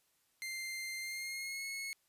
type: tone with pitch glide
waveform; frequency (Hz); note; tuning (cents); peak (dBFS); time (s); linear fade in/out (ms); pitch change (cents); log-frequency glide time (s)
sawtooth; 2093 to 2184; C7 to C#7; 0 to -26; -36; 0.42-1.93; 0; +74; 1.01-1.65
effects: white hiss -75 dBFS RMS until 2.08 s + resampled to 32000 Hz